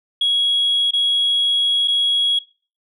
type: tone with dropouts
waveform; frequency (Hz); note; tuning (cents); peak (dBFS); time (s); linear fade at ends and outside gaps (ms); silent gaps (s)
sine; 3322; G#7; 0; -13; 0.21-2.39; 5; 0.909-0.934 / 1.876-1.88
effects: noise-tail reverb RT60 0.4 s tail -21 dB re dry + tanh soft clip ceiling -11 dBFS